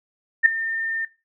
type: tone with ADSR envelope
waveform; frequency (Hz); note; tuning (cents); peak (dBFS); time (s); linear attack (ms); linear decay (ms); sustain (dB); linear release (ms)
sine; 1809; A6; +48; -7; 0.43-1.05; 29; 3; -17; 3
effects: noise-tail reverb RT60 0.3 s tail -18 dB re dry

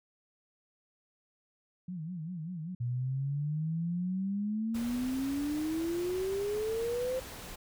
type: tone with vibrato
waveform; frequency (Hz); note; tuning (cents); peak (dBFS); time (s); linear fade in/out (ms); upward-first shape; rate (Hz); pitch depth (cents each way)
sine; 168.7; E3; +40; -36; 1.88-2.75; 5; sine; 5.1; 160
type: exponential sweep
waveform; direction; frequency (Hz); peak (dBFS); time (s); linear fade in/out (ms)
sine; up; 118.7 to 523.3; -30; 2.8-7.2; 10
type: noise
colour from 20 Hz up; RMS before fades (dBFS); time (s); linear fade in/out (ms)
pink; -45; 4.74-7.56; 10
effects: none

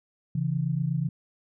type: tone pair together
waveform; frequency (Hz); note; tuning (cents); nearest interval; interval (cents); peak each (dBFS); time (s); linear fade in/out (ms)
sine; 136.66 / 164.81; C#3 / E3; -24 / 0; minor third; 324; -27; 0.35-1.09; 5
effects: none

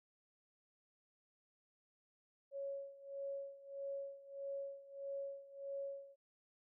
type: tone with tremolo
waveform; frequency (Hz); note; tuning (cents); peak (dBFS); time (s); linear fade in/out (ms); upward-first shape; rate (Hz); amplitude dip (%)
sine; 554.4; C#5; 0; -40; 2.51-6.16; 50; sine; 1.6; 85
effects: none

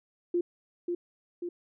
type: tone with echo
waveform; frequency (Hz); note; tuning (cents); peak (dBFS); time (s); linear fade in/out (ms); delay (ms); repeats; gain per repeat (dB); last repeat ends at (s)
sine; 349.2; F4; 0; -24; 0.34-0.41; 5; 540; 2; -4; 1.49
effects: none

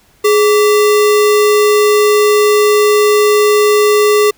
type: tone with sample-and-hold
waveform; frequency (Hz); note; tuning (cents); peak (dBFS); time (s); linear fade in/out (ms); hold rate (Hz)
sine; 419.2; G#4; +16; -6; 0.24-4.31; 10; 1575
effects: pink hiss -50 dBFS RMS until 4.37 s

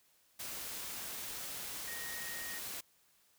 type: tone in noise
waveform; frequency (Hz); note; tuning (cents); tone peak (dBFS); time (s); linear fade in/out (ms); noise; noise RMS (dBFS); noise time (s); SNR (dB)
sine; 1868; A#6; +3; -45; 1.87-2.59; 10; white; -43; 0.39-2.81; -5
effects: white hiss -70 dBFS RMS until 3.38 s

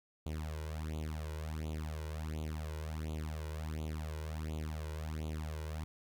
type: tone with flanger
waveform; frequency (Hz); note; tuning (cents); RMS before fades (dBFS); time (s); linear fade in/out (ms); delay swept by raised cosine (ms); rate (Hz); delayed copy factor
sawtooth; 77.78; D#2; 0; -40; 0.26-5.84; 0; 0.28 to 2.08; 1.4; +0.9
effects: none

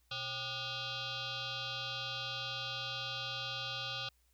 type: tone with frequency modulation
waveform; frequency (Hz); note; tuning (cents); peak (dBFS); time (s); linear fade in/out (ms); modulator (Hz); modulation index
sine; 124; B2; +7; -37; 0.11-4.09; 5; 666; 6.4
effects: added 60 Hz sine -70 dBFS peak until 4.33 s + white hiss -75 dBFS RMS until 4.33 s

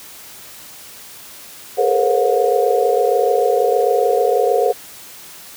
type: tone cluster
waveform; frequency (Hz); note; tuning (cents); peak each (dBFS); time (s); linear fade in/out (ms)
sine; 414.8 / 456.3 / 482.9 / 532 / 722; G#4 / A#4 / B4 / C5 / F#5; -2 / -37 / -39 / +29 / -43; -19; 1.77-4.73; 20
effects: white hiss -38 dBFS RMS until 5.56 s + high-pass 60 Hz 12 dB/octave

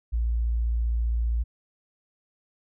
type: tone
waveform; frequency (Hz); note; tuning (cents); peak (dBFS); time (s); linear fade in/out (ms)
sine; 57.6; A#1; -20; -22; 0.12-1.44; 20
effects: none

